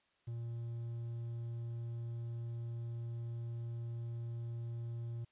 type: tone with quantisation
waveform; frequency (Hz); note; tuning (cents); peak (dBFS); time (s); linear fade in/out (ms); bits
triangle; 117.1; A#2; +8; -37; 0.27-5.25; 10; 11
effects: white hiss -75 dBFS RMS until 5.31 s + resampled to 8000 Hz